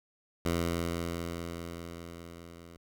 10% pulse tone with level ramp, 84.9 Hz, F2, 48 cents flat, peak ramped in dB -19 to -41 dBFS, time 0.45-2.77 s, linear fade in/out 5 ms, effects none

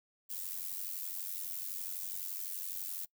violet noise with amplitude modulation, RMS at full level -37 dBFS, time 0.29-3.06 s, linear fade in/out 20 ms, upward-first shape sine, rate 91.9 Hz, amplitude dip 75%, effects noise-tail reverb RT60 0.1 s tail -23 dB re dry

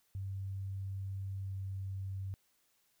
sine tone with pitch glide, 97 to 96.39 Hz, G2 to G2, -18 to -29 cents, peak -37 dBFS, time 0.15-2.34 s, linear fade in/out 0 ms, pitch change -11 cents, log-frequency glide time 1.42-1.54 s, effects white hiss -74 dBFS RMS until 3 s

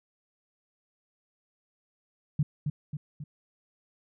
sine tone with echo, 147.8 Hz, D3, 11 cents sharp, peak -21 dBFS, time 2.39-2.43 s, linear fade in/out 5 ms, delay 270 ms, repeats 3, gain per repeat -5 dB, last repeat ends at 3.24 s, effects none

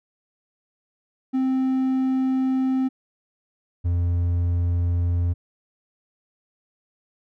triangle tone pair in turn, 261.6 / 86.95 Hz, C4 / F2, 0 / -7 cents, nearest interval octave + perfect fifth, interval 1907 cents, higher first, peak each -17 dBFS, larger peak neither, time 1.33-2.89 / 3.84-5.34 s, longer first, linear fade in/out 20 ms, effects none

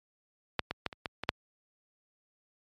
clicks, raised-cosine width 0.3 ms, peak -10 / -16 / -14 / -26 / -17 / -18 / -7 dBFS, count 7, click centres 0.593 / 0.71 / 0.863 / 0.928 / 1.058 / 1.236 / 1.291 s, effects high-pass 60 Hz 12 dB/octave + MP3 64 kbps

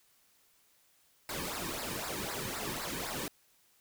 pink noise with flanger, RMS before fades -38 dBFS, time 1.29-3.28 s, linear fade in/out 2 ms, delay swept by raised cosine 0.31 to 1.51 ms, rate 3.9 Hz, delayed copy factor -0.75, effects white hiss -68 dBFS RMS until 3.8 s

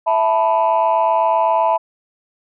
sine chord, E suspended fourth, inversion none, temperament equal, 659.3 / 880 / 987.8 Hz, E5 / A5 / B5, 0 / 0 / 0 cents, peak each -16 dBFS, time 0.06-1.78 s, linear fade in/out 20 ms, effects tanh soft clip ceiling -7 dBFS

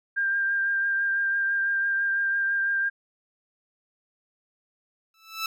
sine tone with vibrato, 1594 Hz, G6, 28 cents sharp, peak -22 dBFS, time 0.16-2.9 s, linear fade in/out 20 ms, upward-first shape triangle, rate 6 Hz, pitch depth 19 cents each way
15% pulse tone with exponential growth, 1317 Hz, E6, 2 cents flat, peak -18 dBFS, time 5.14-5.46 s, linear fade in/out 2 ms, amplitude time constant 69 ms
effects none

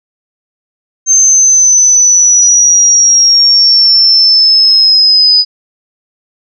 sine exponential sweep, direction down, 6310 to 4967 Hz, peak -3 dBFS, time 1.06-5.45 s, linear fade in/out 50 ms, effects none

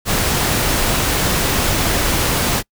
pink noise, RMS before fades -17 dBFS, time 0.05-2.63 s, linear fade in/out 50 ms, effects noise-tail reverb RT60 0.1 s tail -26 dB re dry

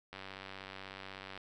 click train, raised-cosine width 0.3 ms, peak -29 dBFS, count 121, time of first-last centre 0.13-1.376 s, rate 96.3 Hz, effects none

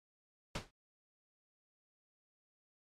pink noise with exponential decay, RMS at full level -34 dBFS, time 0.55-0.71 s, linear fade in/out 5 ms, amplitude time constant 34 ms, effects low-pass 6000 Hz 12 dB/octave + MP3 64 kbps

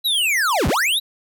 square linear two-way sweep, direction down then up, 4006 to 36.88 to 4006 Hz, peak -17 dBFS, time 0.04-1 s, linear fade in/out 20 ms, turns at 0.68 s, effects none

